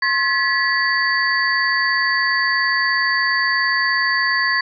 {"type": "tone cluster", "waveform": "sine", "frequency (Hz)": [1067, 1706, 1943, 4575], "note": ["C6", "G#6", "B6", "D8"], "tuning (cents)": [34, 46, -29, -46], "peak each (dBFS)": [-23, -20, -19, -24], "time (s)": [0.02, 4.61], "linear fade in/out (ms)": 5, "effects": []}